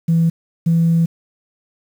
sine tone pair in turn, 165.5 / 166.33 Hz, E3 / E3, +7 / +16 cents, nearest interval unison, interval 9 cents, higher second, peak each -10 dBFS, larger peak neither, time 0.08-0.3 / 0.66-1.06 s, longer second, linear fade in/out 10 ms, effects tanh soft clip ceiling -7 dBFS + 7-bit

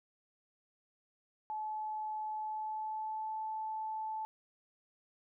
sine tone with pitch glide, 861 to 872.5 Hz, A5 to A5, -38 to -15 cents, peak -36 dBFS, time 1.5-4.25 s, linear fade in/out 0 ms, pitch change +23 cents, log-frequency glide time 2.34-3.37 s, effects none

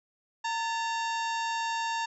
harmonic tone with a mistuned harmonic, 917 Hz, A#5, 29 cents flat, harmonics 1 / 2 / 3 / 4 / 5 / 6 / 7 / 8, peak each -30 / -36 / -40 / -42 / -44 / -46 / -47 / -48 dBFS, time 0.44-2.06 s, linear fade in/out 10 ms, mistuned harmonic 2, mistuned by -90 cents, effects none

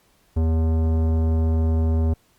sine tone with tanh clipping, 80.6 Hz, E2, 38 cents flat, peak -19 dBFS, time 0.36-2.14 s, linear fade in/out 10 ms, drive 16 dB, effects pink hiss -61 dBFS RMS until 2.38 s + Opus 48 kbps

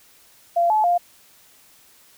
sine tone with pitch steps, 688 / 860 / 701 Hz, F5 / A5 / F5, -26 / -40 / +6 cents, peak -15 dBFS, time 0.56-0.98 s, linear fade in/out 10 ms, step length 140 ms, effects white hiss -53 dBFS RMS until 2.17 s

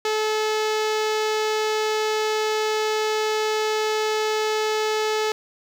sawtooth tone with low-pass filter, 431.8 Hz, A4, 33 cents flat, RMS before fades -23 dBFS, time 0.05-5.32 s, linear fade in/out 2 ms, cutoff 5200 Hz, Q 1.4, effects 7-bit

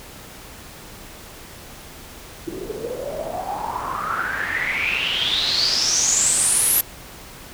white noise with low-pass filter sweep, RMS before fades -22 dBFS, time 2.47-6.81 s, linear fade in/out 5 ms, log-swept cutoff 340 to 12000 Hz, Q 10, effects pink hiss -40 dBFS RMS until 7.53 s

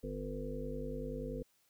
harmonic tone, 50.4 Hz, G1, 49 cents sharp, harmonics 1 / 3 / 5 / 7 / 9 / 10, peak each -43 / -46 / -44 / -52 / -44 / -45 dBFS, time 0.03-1.43 s, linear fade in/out 10 ms, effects white hiss -73 dBFS RMS until 1.69 s

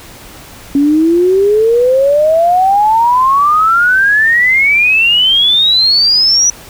sine exponential sweep, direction up, 277.2 to 5920 Hz, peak -6 dBFS, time 0.75-6.5 s, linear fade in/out 2 ms, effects pink hiss -34 dBFS RMS until 6.69 s

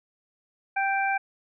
harmonic tone, 784 Hz, G5, in tune, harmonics 1 / 2 / 3, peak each -25 / -28 / -30 dBFS, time 0.76-1.18 s, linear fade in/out 10 ms, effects none

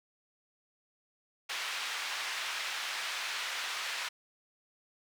white band-pass noise, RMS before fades -37 dBFS, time 1.49-4.09 s, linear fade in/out 10 ms, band 1100 to 3300 Hz, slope 12 dB/octave, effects none

